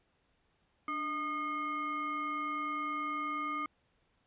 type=tone with frequency modulation; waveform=sine; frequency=1224 Hz; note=D#6; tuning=29 cents flat; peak=-33 dBFS; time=0.88-3.66 s; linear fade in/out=2 ms; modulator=929 Hz; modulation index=0.8; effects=pink hiss -74 dBFS RMS until 4.26 s + resampled to 8000 Hz